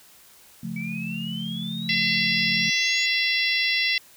sine chord, Db augmented, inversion none, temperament equal, 138.59 / 174.61 / 220 Hz, Db3 / F3 / A3, 0 / 0 / 0 cents, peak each -37 / -32 / -32 dBFS, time 0.63-2.7 s, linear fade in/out 5 ms
sine exponential sweep, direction up, 2270 to 6940 Hz, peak -33 dBFS, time 0.76-3.06 s, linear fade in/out 5 ms
harmonic tone, 677 Hz, E5, 46 cents sharp, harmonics 3 / 4 / 5 / 6 / 7 / 8, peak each -24 / -26 / -28 / -30 / -31 / -32 dBFS, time 1.89-3.98 s, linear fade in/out 2 ms
effects white hiss -52 dBFS RMS until 4.16 s

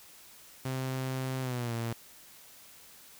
sawtooth tone with pitch glide, 130.81 to 115.87 Hz, C3 to A#2, 0 to -10 cents, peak -28 dBFS, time 0.65-1.93 s, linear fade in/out 5 ms, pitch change -210 cents, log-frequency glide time 1.41-1.74 s, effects white hiss -54 dBFS RMS until 3.19 s

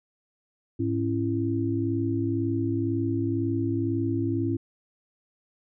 sine tone cluster, 106.4 / 273.2 / 335.2 Hz, G#2 / C#4 / E4, +42 / -25 / +29 cents, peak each -28 dBFS, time 0.79-4.57 s, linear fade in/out 10 ms, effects none

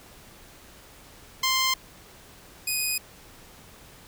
10% pulse tone pair in turn, 1048 / 2493 Hz, C6 / D#7, +2 / +3 cents, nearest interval octave + minor third, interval 1501 cents, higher second, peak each -13 / -16 dBFS, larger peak first, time 1.43-1.74 / 2.67-2.98 s, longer neither, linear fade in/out 5 ms, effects pink hiss -50 dBFS RMS until 4.07 s

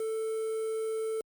triangle tone with quantisation, 442.1 Hz, A4, 8 cents sharp, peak -28 dBFS, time 0-1.21 s, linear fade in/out 2 ms, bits 8, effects Opus 48 kbps

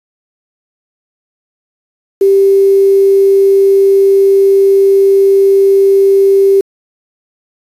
sine tone with quantisation, 392 Hz, G4, in tune, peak -4 dBFS, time 2.21-6.61 s, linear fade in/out 5 ms, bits 5, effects resampled to 32000 Hz

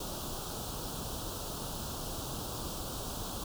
pink band-stop noise, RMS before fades -39 dBFS, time 0-3.44 s, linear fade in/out 5 ms, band 1400 to 3000 Hz, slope 48 dB/octave, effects none

